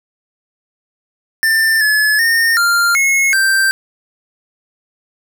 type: tone with pitch steps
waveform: square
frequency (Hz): 1788 / 1713 / 1831 / 1394 / 2174 / 1568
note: A6 / A6 / A#6 / F6 / C#7 / G6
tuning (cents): +27 / -47 / -32 / -4 / -34 / 0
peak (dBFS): -11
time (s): 1.43-3.71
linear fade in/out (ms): 0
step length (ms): 380
effects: none